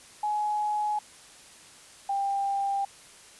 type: tone pair in turn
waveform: sine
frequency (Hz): 841 / 793.8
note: G#5 / G5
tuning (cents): +22 / +22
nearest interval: minor second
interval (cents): 100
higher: first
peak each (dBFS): -25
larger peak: neither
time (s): 0.23-0.99 / 2.09-2.85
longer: neither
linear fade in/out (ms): 5
effects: white hiss -51 dBFS RMS until 3.39 s + resampled to 24000 Hz